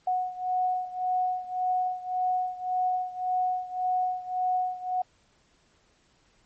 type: beating tone pair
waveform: sine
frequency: 734 / 735.8 Hz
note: F#5 / F#5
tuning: -14 / -10 cents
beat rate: 1.8 Hz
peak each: -27 / -30 dBFS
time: 0.07-5.02 s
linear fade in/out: 5 ms
effects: pink hiss -65 dBFS RMS until 6.45 s + MP3 32 kbps